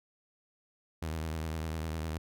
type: tone with vibrato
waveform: sawtooth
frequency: 79.6 Hz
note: D#2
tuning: 40 cents sharp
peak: -30 dBFS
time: 1.02-2.18 s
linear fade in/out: 5 ms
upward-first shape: triangle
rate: 9.9 Hz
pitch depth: 77 cents each way
effects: none